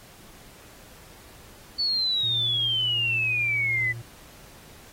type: exponential sweep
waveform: sine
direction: down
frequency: 4500 to 1978 Hz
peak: -22 dBFS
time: 1.78-3.93 s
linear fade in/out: 20 ms
type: tone with tremolo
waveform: triangle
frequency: 116.54 Hz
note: A#2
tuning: in tune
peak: -31 dBFS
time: 2.23-4.02 s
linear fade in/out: 5 ms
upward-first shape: triangle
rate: 1.4 Hz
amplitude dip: 35%
effects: pink hiss -50 dBFS RMS until 4.92 s + AAC 48 kbps